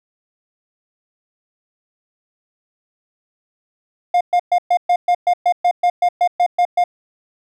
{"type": "tone bursts", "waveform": "triangle", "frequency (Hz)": 709, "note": "F5", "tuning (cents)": 26, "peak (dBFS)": -9, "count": 15, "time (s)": [4.14, 6.84], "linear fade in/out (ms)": 5, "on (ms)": 68, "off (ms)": 120, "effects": []}